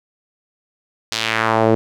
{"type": "tone with band-pass filter sweep", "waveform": "sawtooth", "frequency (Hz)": 111.8, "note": "A2", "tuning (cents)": 28, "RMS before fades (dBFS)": -17, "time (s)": [1.12, 1.75], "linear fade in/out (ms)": 0, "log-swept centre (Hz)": [4900, 400], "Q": 1.6, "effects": []}